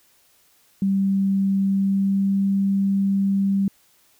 sine tone with pitch glide, 195 to 196.36 Hz, G3 to G3, -9 to +3 cents, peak -17 dBFS, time 0.82-3.68 s, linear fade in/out 2 ms, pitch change +12 cents, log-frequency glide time 1.6-2.42 s, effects white hiss -59 dBFS RMS until 4.19 s

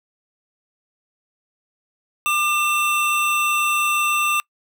square tone pair together, 1196.2 / 2689 Hz, D6 / E7, +31 / +34 cents, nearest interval octave + major second, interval 1403 cents, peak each -21 dBFS, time 2.26-4.4 s, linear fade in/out 0 ms, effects noise-tail reverb RT60 0.1 s tail -26 dB re dry

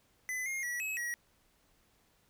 square tone with pitch steps, 2013 / 2133 / 1936 / 2569 / 1912 Hz, B6 / C7 / B6 / E7 / A#6, +33 / +33 / -35 / -45 / +43 cents, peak -35 dBFS, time 0.29-1.14 s, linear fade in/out 0 ms, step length 170 ms, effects pink hiss -70 dBFS RMS until 2.29 s

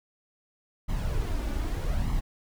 brown noise with flanger, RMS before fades -28 dBFS, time 0.88-2.21 s, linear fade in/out 20 ms, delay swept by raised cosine 0.97 to 3.47 ms, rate 0.81 Hz, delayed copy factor +0.55, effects none

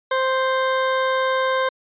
20% pulse tone, 523.3 Hz, C5, in tune, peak -13 dBFS, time 0.11-1.69 s, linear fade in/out 5 ms, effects resampled to 8000 Hz

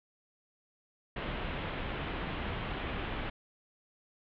pink low-pass noise, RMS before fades -37 dBFS, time 1.16-3.3 s, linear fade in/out 5 ms, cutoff 3400 Hz, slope 48 dB/octave, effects none

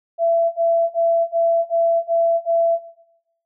sine tone bursts, 670 Hz, E5, 28 cents sharp, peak -14 dBFS, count 7, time 0.18-2.788 s, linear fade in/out 50 ms, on 340 ms, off 38 ms, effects noise-tail reverb RT60 0.9 s tail -18 dB re dry

